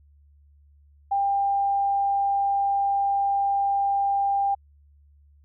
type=tone; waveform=sine; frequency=796 Hz; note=G5; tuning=26 cents sharp; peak=-20 dBFS; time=1.11-4.55 s; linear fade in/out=10 ms; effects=added 72 Hz sine -53 dBFS peak until 5.44 s